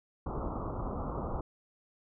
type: low-pass noise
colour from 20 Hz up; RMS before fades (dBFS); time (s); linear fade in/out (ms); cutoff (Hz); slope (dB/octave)
pink; -36; 0.26-1.41; 5; 1300; 96
effects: none